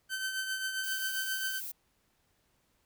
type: tone with tremolo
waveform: sawtooth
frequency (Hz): 1539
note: G6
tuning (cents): -32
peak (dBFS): -27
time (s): 0.09-1.61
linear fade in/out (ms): 50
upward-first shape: triangle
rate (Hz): 7.5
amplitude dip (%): 55
type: noise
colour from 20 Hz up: violet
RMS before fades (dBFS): -40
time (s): 0.83-1.72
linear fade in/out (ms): 10
effects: pink hiss -73 dBFS RMS until 2.85 s

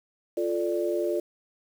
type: chord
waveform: sine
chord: D minor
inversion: first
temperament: equal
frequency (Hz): 349.2 / 440 / 587.3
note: F4 / A4 / D5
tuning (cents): 0 / 0 / 0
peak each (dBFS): -27 / -31 / -29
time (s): 0.37-1.2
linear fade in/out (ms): 5
effects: 8-bit

